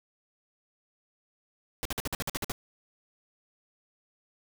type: noise bursts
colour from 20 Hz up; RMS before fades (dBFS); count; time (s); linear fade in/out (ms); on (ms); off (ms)
pink; -32; 10; 1.83-2.519; 0; 23; 51
effects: none